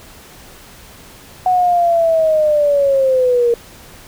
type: linear sweep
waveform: sine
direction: down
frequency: 740 to 466.2 Hz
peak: -10 dBFS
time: 1.46-3.54 s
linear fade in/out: 2 ms
effects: pink hiss -40 dBFS RMS until 4.07 s